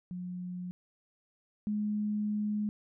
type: tone pair in turn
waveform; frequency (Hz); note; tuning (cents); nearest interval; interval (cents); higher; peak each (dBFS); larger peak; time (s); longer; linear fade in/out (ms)
sine; 179.8 / 209.8; F#3 / G#3; -49 / +18; minor third; 267; second; -36 / -29; second; 0.11-0.71 / 1.67-2.69; second; 0
effects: none